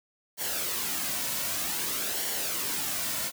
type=noise with flanger; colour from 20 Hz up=white; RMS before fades=-31 dBFS; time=0.37-3.32 s; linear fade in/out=50 ms; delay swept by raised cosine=0.79 to 2.49 ms; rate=0.53 Hz; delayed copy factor=-0.5; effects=none